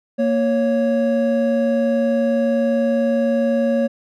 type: tone pair together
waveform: triangle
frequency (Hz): 233.1 / 554.4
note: A#3 / C#5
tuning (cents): 0 / 0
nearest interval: octave + minor third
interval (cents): 1500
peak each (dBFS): -16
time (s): 0.18-3.88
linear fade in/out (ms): 20
effects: none